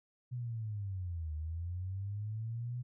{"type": "linear two-way sweep", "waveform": "sine", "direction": "down then up", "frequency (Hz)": [125.5, 75.9, 124.8], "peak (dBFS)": -36, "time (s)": [0.31, 2.83], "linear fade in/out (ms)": 20, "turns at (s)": 1.34, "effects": []}